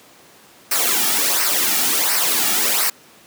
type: noise with flanger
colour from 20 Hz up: white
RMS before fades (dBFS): -18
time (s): 0.71-2.9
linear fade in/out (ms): 5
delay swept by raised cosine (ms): 0.28 to 1.98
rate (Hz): 1.4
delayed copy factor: -0.65
effects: pink hiss -47 dBFS RMS until 3.26 s + high-pass 200 Hz 12 dB/octave